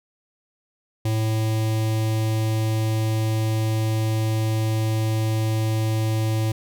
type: tone with notch filter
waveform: square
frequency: 110 Hz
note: A2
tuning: in tune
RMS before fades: -22 dBFS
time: 1.05-6.52 s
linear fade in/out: 5 ms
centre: 1400 Hz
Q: 1.4
effects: none